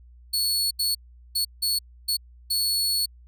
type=tone bursts at uneven times; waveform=sawtooth; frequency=4402 Hz; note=C#8; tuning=13 cents flat; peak=-19 dBFS; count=6; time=0.33-0.71 / 0.79-0.95 / 1.35-1.45 / 1.62-1.79 / 2.08-2.17 / 2.5-3.06 s; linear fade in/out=10 ms; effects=added 60 Hz sine -47 dBFS peak until 3.27 s